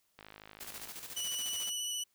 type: click train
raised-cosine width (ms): 0.3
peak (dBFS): -33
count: 38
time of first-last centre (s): 0.19-0.893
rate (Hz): 52.6
type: noise with tremolo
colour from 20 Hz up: white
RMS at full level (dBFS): -44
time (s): 0.6-1.7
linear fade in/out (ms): 10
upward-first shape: square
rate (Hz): 14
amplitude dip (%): 55
type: tone with vibrato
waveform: 20% pulse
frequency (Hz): 2960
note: F#7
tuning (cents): 0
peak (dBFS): -29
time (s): 1.16-2.04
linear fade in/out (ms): 10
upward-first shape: square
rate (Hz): 14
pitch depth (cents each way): 11
effects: white hiss -75 dBFS RMS until 2.14 s